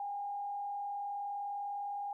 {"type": "tone with frequency modulation", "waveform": "sine", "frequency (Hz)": 810, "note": "G#5", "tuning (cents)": -43, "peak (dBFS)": -36, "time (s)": [0, 2.13], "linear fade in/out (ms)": 2, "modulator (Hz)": 39.6, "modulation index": 0.37, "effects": ["13-bit"]}